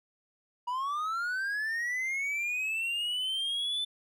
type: linear sweep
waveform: triangle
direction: up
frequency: 958 to 3532 Hz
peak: -28 dBFS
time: 0.67-3.85 s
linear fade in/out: 10 ms
effects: none